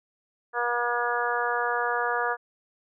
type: harmonic tone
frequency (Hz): 240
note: B3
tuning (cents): -49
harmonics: 2 / 3 / 4 / 5 / 6 / 7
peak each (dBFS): -31 / -31 / -31 / -31 / -31 / -31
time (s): 0.53-2.37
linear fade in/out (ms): 50
effects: none